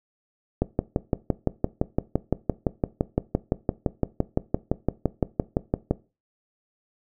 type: click train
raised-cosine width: 2 ms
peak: -7 dBFS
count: 32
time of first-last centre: 0.62-5.91 s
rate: 5.86 Hz
effects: noise-tail reverb RT60 0.3 s tail -19 dB re dry